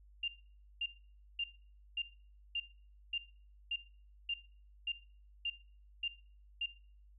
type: tone bursts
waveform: sine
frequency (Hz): 2794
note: F7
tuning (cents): 0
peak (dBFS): -33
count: 12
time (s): 0.23-6.66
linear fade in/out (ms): 5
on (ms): 50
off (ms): 530
effects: noise-tail reverb RT60 0.5 s tail -18 dB re dry + added 50 Hz sine -58 dBFS peak until 7.18 s